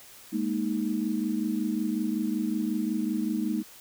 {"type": "chord", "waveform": "sine", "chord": "Ab suspended second", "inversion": "none", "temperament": "equal with one note detuned", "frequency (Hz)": [207.7, 233.1, 312], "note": ["Ab3", "Bb3", "Eb4"], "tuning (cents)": [0, 0, 5], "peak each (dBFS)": -30, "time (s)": [0.32, 3.63], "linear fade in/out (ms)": 20, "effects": ["white hiss -50 dBFS RMS until 3.8 s"]}